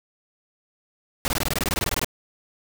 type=noise bursts; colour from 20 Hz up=pink; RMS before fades=-24 dBFS; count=16; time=1.25-2.045 s; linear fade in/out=0 ms; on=30 ms; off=21 ms; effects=none